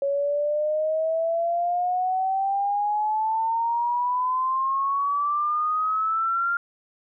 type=exponential sweep; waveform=sine; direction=up; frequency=554.4 to 1400 Hz; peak=-21 dBFS; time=0.02-6.57 s; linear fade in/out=2 ms; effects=none